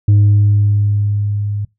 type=tone with level ramp; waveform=sine; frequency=102.9 Hz; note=G#2; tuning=16 cents flat; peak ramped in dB=-3 to -17 dBFS; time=0.08-1.65 s; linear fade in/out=5 ms; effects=noise-tail reverb RT60 0.2 s tail -23 dB re dry + tanh soft clip ceiling -5 dBFS